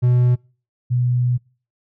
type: tone pair in turn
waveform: triangle / sine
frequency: 123.47 / 123.47 Hz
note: B2 / B2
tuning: 0 / 0 cents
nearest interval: unison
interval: 0 cents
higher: neither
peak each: -10 / -15 dBFS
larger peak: first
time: 0.02-0.36 / 0.9-1.38 s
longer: second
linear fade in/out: 20 ms
effects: noise-tail reverb RT60 0.4 s tail -26 dB re dry